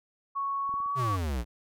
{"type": "tone with pitch glide", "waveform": "sine", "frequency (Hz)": [1108.7, 1134], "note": ["C#6", "C#6"], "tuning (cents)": [0, 39], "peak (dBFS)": -28, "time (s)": [0.35, 1.17], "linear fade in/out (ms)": 20, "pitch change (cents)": 39, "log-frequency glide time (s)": [0.64, 0.96]}
{"type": "clicks", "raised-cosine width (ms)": 3, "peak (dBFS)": [-40, -35, -42, -44], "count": 4, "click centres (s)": [0.693, 0.74, 0.803, 0.861]}
{"type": "exponential sweep", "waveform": "square", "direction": "down", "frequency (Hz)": [139.7, 55], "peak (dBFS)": -29, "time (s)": [0.95, 1.45], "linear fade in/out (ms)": 50}
{"effects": []}